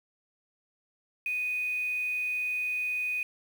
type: tone with quantisation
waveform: sine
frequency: 2489 Hz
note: D#7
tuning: in tune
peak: -28 dBFS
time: 1.26-3.23 s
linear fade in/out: 2 ms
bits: 8
effects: none